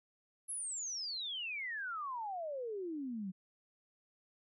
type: exponential sweep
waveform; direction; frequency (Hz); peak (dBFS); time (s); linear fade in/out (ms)
sine; down; 11200 to 180.1; -38; 0.48-3.32; 20
effects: none